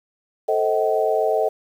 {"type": "chord", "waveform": "sine", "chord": "A diminished seventh", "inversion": "none", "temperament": "just", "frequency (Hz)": [440, 528, 633.6, 760.3], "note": ["A4", "C5", "Eb5", "Gb5"], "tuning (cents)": [0, 16, 31, 47], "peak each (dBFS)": [-21, -26, -21, -24], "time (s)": [0.48, 1.49], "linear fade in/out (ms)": 10, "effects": ["8-bit"]}